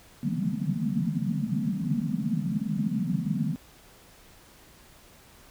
pink band-pass noise, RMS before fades -28 dBFS, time 0.23-3.56 s, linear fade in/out 0 ms, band 140 to 250 Hz, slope 96 dB/octave, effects pink hiss -54 dBFS RMS until 5.5 s

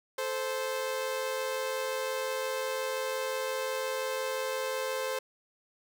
sawtooth tone pair together, 436.2 / 521.9 Hz, A4 / C5, -15 / -4 cents, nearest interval minor third, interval 311 cents, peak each -33 / -28 dBFS, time 0.18-5.19 s, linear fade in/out 5 ms, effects none

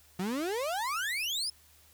35% pulse exponential sweep, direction up, 174.61 to 5300 Hz, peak -29 dBFS, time 0.19-1.5 s, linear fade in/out 5 ms, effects added 76 Hz sine -64 dBFS peak until 1.93 s + white hiss -61 dBFS RMS until 1.93 s

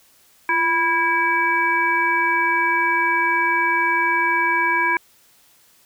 harmonic tone with a mistuned harmonic, 328 Hz, E4, 9 cents flat, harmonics 1 / 3 / 5 / 7, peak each -29 / -20 / -21 / -21 dBFS, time 0.49-4.97 s, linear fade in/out 2 ms, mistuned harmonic 1, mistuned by +77 cents, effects white hiss -55 dBFS RMS until 5.85 s

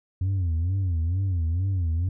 sine tone with vibrato, 88.8 Hz, F2, 29 cents sharp, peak -19 dBFS, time 0.21-2.09 s, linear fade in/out 5 ms, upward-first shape sine, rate 2.2 Hz, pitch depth 170 cents each way, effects tanh soft clip ceiling -21 dBFS

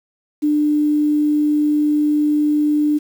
sine tone with quantisation, 298.3 Hz, D4, 27 cents sharp, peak -13 dBFS, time 0.42-2.99 s, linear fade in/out 20 ms, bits 7, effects none

